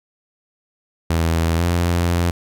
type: tone with pitch glide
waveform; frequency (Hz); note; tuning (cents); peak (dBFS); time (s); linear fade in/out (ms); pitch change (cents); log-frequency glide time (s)
sawtooth; 82.41 to 86.41; E2 to F2; 0 to -18; -12; 1.1-2.31; 5; +82; 1.56-1.63
effects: none